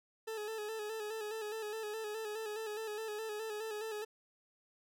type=tone with vibrato; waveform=40% pulse; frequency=431.8 Hz; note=A4; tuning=33 cents flat; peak=-38 dBFS; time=0.27-4.05 s; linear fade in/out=10 ms; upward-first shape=square; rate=4.8 Hz; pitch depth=46 cents each way; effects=none